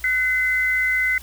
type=tone pair together; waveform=sine; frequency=1500 / 2044 Hz; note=F#6 / C7; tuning=+23 / -41 cents; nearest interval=perfect fourth; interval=536 cents; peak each=-25 / -18 dBFS; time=0.04-1.18 s; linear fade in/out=2 ms; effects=added 60 Hz sine -40 dBFS peak until 1.22 s + white hiss -44 dBFS RMS until 1.22 s